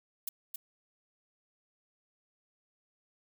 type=noise with echo; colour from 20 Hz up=violet; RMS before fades=-35 dBFS; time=0.27-0.29 s; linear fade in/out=5 ms; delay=270 ms; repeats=1; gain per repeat=-4 dB; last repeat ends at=0.56 s; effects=none